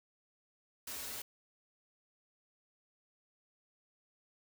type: noise with comb filter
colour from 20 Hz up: white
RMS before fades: -43 dBFS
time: 0.87-1.22 s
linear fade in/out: 5 ms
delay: 5.8 ms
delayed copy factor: -0.9
effects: none